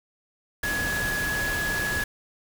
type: tone in noise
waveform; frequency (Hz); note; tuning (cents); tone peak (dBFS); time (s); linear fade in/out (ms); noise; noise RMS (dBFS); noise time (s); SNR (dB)
sine; 1683; G#6; +23; -26; 0.63-2.04; 5; pink; -31; 0.63-2.04; +2
effects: none